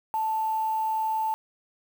sine tone with quantisation, 879 Hz, A5, 2 cents flat, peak -24 dBFS, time 0.14-1.34 s, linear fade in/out 0 ms, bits 7, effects none

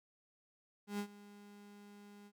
35% pulse tone with ADSR envelope, 204.4 Hz, G#3, 27 cents flat, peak -34 dBFS, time 0.87-2.32 s, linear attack 120 ms, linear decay 79 ms, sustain -19 dB, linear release 57 ms, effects none

